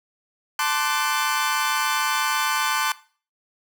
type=chord; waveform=sawtooth; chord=D dominant seventh; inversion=second; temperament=equal with one note detuned; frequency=880 / 1046.5 / 1174.7 / 1506.7 Hz; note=A5 / C6 / D6 / F#6; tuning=0 / 0 / 0 / +31 cents; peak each=-23 dBFS; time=0.59-2.92 s; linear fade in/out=2 ms; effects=noise-tail reverb RT60 0.4 s tail -18 dB re dry